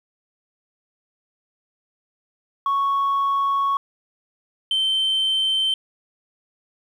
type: tone pair in turn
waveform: sine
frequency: 1108.7 / 3103 Hz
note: C#6 / G7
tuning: 0 / -18 cents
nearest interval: octave + tritone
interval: 1782 cents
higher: second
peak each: -16 dBFS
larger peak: neither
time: 2.66-3.77 / 4.71-5.74 s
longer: first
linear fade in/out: 2 ms
effects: tanh soft clip ceiling -16 dBFS + 9-bit